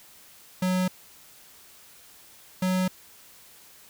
square tone pair in turn, 184.1 / 184.97 Hz, F#3 / F#3, -8 / 0 cents, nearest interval unison, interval 8 cents, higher second, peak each -23 dBFS, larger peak neither, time 0.62-0.88 / 2.62-2.88 s, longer neither, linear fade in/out 5 ms, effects white hiss -52 dBFS RMS until 3.89 s

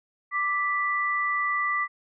sine tone pair together, 1174.3 / 1975 Hz, D6 / B6, -1 / 0 cents, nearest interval major sixth, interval 901 cents, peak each -26 dBFS, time 0.31-1.88 s, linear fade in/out 50 ms, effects none

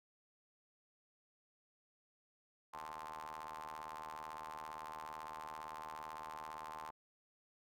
sawtooth ring-modulated tone, 77.78 Hz, D#2, in tune, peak -39 dBFS, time 2.73-6.91 s, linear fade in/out 10 ms, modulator 965 Hz, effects none

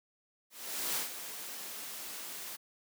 white noise with ADSR envelope, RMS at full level -33 dBFS, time 0.5-2.57 s, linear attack 460 ms, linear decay 130 ms, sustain -10 dB, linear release 19 ms, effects high-pass 200 Hz 12 dB/octave

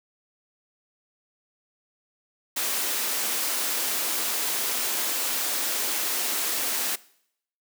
white high-pass noise, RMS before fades -27 dBFS, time 2.56-6.96 s, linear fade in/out 10 ms, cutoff 240 Hz, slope 24 dB/octave, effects noise-tail reverb RT60 0.7 s tail -21 dB re dry

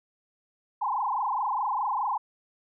sine tone with frequency modulation, 932.3 Hz, A#5, in tune, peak -25 dBFS, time 0.81-2.18 s, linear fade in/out 10 ms, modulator 24.8 Hz, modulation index 5.1, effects none

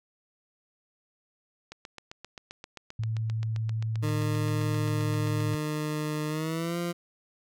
click train, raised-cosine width 0.2 ms, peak -24 dBFS, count 30, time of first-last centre 1.72-5.536 s, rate 7.6 Hz
sine tone, 111.2 Hz, A2, 19 cents sharp, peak -27 dBFS, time 2.99-5.55 s, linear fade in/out 5 ms
20% pulse tone with pitch glide, 152.1 to 172.71 Hz, D#3 to F3, -39 to -19 cents, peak -24 dBFS, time 4.02-6.93 s, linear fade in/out 20 ms, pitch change +220 cents, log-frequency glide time 6.28-6.78 s
effects none

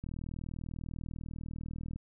click train, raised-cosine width 5 ms, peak -28 dBFS, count 78, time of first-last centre 0.04-1.96 s, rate 40.1 Hz, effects none

